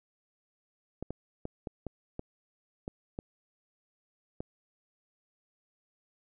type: clicks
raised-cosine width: 2 ms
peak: -23 dBFS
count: 9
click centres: 1.026 / 1.106 / 1.454 / 1.672 / 1.867 / 2.194 / 2.879 / 3.189 / 4.405 s
effects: none